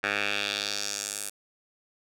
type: tone with band-pass filter sweep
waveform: 10% pulse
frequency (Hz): 102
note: G#2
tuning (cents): -31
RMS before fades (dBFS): -31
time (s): 0.03-1.3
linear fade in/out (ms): 10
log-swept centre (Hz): 1900 to 10000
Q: 2
effects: none